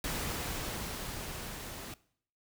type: noise with level ramp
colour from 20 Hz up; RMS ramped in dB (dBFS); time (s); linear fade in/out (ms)
pink; -35 to -44; 0.04-1.94; 2
effects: noise-tail reverb RT60 0.6 s tail -20 dB re dry